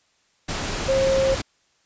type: tone in noise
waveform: sine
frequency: 535 Hz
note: C5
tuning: 38 cents sharp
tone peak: -17 dBFS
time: 0.88-1.35 s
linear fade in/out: 10 ms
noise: pink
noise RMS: -27 dBFS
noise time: 0.48-1.42 s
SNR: +7 dB
effects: white hiss -64 dBFS RMS until 1.85 s + resampled to 16000 Hz